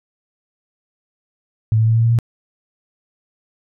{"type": "tone with pitch steps", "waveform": "sine", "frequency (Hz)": [110, 111.41, 112.83, 114.27, 115.74, 117.22], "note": ["A2", "A2", "A2", "A#2", "A#2", "A#2"], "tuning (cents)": [0, 22, 44, -34, -12, 10], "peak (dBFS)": -11, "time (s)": [1.72, 2.188], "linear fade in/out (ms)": 0, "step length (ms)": 78, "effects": []}